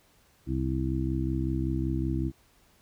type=harmonic tone; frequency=65.3 Hz; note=C2; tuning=3 cents flat; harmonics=1 / 2 / 3 / 4 / 5; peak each=-31 / -31 / -38 / -34 / -32 dBFS; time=0.46-2.32 s; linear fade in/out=50 ms; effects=pink hiss -63 dBFS RMS until 2.81 s